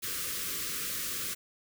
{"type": "band-stop noise", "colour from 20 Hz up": "white", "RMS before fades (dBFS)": -35, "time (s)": [0.02, 1.35], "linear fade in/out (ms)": 20, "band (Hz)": [550, 1100], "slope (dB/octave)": 96, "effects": []}